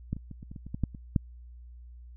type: clicks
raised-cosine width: 5 ms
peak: -17 / -27 / -28 / -30 / -29 / -28 / -29 / -21 / -14 / -29 / -11 dBFS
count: 11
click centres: 0.13 / 0.166 / 0.313 / 0.429 / 0.515 / 0.562 / 0.666 / 0.745 / 0.837 / 0.948 / 1.162 s
effects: added 60 Hz sine -45 dBFS peak until 2.16 s